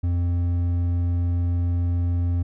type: tone with hard clipping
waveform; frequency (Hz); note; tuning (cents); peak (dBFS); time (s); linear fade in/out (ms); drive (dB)
triangle; 87.31; F2; 0; -21; 0.03-2.43; 10; 9
effects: none